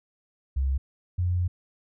sine tone pair in turn, 67 / 89.21 Hz, C2 / F2, +42 / +37 cents, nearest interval perfect fourth, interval 495 cents, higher second, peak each -22 dBFS, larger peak neither, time 0.56-0.78 / 1.18-1.48 s, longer second, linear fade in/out 10 ms, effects none

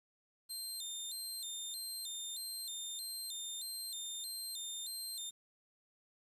20% pulse tone with vibrato, 3882 Hz, B7, 31 cents flat, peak -35 dBFS, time 0.49-5.31 s, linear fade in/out 20 ms, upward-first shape square, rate 1.6 Hz, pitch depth 120 cents each way, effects resampled to 32000 Hz + 11-bit

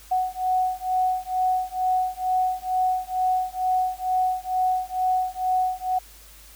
sine beating tone pair, 740 / 742.2 Hz, F#5 / F#5, 0 / +5 cents, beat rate 2.2 Hz, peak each -24 dBFS, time 0.11-5.99 s, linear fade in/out 10 ms, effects added 51 Hz sine -49 dBFS peak until 6.55 s + white hiss -49 dBFS RMS until 6.55 s

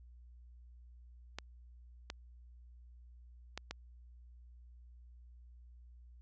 clicks, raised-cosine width 0.2 ms, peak -23 dBFS, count 4, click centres 1.386 / 2.101 / 3.576 / 3.71 s, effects added 60 Hz sine -54 dBFS peak until 6.21 s + resampled to 16000 Hz

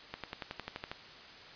accelerating click train, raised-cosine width 0.3 ms, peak -22 dBFS, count 10, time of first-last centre 0.14-0.915 s, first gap 97 ms, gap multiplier 0.97, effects white hiss -51 dBFS RMS until 1.55 s + resampled to 11025 Hz

